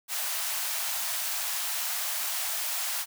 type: high-pass noise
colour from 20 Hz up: white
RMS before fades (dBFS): -31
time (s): 0.08-3.06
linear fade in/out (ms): 50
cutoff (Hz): 610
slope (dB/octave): 96
effects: none